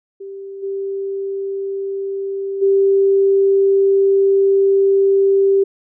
sine tone with level steps, 392 Hz, G4, in tune, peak -28 / -20 / -10 dBFS, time 0.2-5.64 s, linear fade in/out 10 ms, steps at 0.62 / 2.61 s, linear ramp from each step 20 ms, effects none

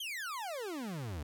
40% pulse exponential sweep, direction down, 3293 to 68.4 Hz, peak -37 dBFS, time 0-1.23 s, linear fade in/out 5 ms, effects none

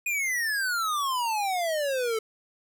square exponential sweep, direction down, 2489 to 433.1 Hz, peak -26 dBFS, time 0.06-2.19 s, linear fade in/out 5 ms, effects none

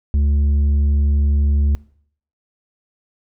sine tone with tanh clipping, 72 Hz, D2, 34 cents flat, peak -14 dBFS, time 0.14-1.75 s, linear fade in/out 0 ms, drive 6 dB, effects noise-tail reverb RT60 0.6 s tail -22 dB re dry

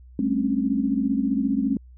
sine tone cluster, 194.5 / 217.4 / 268.1 / 283.1 Hz, G3 / A3 / C4 / C#4, -13 / -21 / +42 / +37 cents, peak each -29 / -25 / -23 / -29 dBFS, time 0.19-1.77 s, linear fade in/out 2 ms, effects added 62 Hz sine -44 dBFS peak until 1.97 s

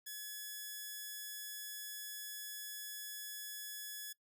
5% pulse tone, 1700 Hz, G#6, 40 cents sharp, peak -33 dBFS, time 0.06-4.13 s, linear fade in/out 10 ms, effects noise-tail reverb RT60 0.1 s tail -22 dB re dry

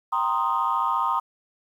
sine chord, C minor seventh, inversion second, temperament equal, 784 / 932.3 / 1046.5 / 1244.5 Hz, G5 / Bb5 / C6 / Eb6, 0 / 0 / 0 / 0 cents, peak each -31 / -25 / -25 / -25 dBFS, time 0.12-1.2 s, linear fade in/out 10 ms, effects tanh soft clip ceiling -13 dBFS + 9-bit

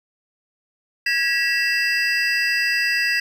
triangle tone cluster, 1648 / 1936 / 2669 / 4895 Hz, G#6 / B6 / E7 / D#8, -14 / -35 / +21 / -29 cents, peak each -23 / -20 / -22 / -24 dBFS, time 1.06-3.2 s, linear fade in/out 5 ms, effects none

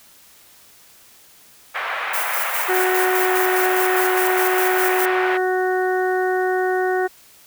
white band-pass noise, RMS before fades -25 dBFS, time 1.74-5.38 s, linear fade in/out 20 ms, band 640 to 2200 Hz, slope 24 dB/octave
violet noise with tremolo, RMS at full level -24 dBFS, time 2.13-5.06 s, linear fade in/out 10 ms, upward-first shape square, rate 4.9 Hz, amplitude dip 45%
harmonic tone, 370 Hz, F#4, in tune, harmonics 1 / 2 / 3 / 4 / 5, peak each -19 / -23 / -34 / -27 / -29 dBFS, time 2.68-7.08 s, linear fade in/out 20 ms
effects white hiss -49 dBFS RMS until 7.46 s

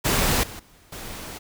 pink noise with level steps, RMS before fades -21 / -38 / -54 / -36 dBFS, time 0.04-1.39 s, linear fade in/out 20 ms, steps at 0.43 / 0.59 / 0.92 s, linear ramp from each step 5 ms, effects none

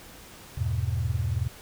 sine chord, E major, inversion none, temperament equal with one note detuned, 82.41 / 101.16 / 123.47 Hz, E2 / G#2 / B2, 0 / -45 / 0 cents, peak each -29 dBFS, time 0.57-1.48 s, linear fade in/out 10 ms, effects pink hiss -47 dBFS RMS until 1.61 s

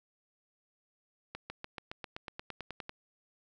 accelerating click train, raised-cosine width 0.3 ms, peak -24 dBFS, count 14, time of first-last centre 1.35-2.894 s, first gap 150 ms, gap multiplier 0.96, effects none

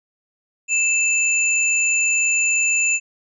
sine tone pair together, 2637 / 7071 Hz, E7 / A8, 0 / +8 cents, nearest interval octave + perfect fourth, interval 1708 cents, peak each -17 / -21 dBFS, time 0.68-3 s, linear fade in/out 50 ms, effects none

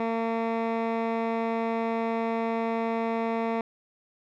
15% pulse tone with low-pass filter, 227.6 Hz, A#3, 41 cents flat, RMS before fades -28 dBFS, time 0-3.61 s, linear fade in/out 2 ms, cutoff 1800 Hz, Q 0.95, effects none

